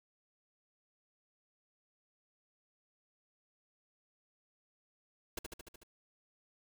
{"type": "noise with echo", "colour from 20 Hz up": "pink", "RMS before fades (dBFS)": -39, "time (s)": [5.37, 5.39], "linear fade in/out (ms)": 5, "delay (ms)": 74, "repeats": 6, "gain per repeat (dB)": -3, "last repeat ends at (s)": 5.834, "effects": []}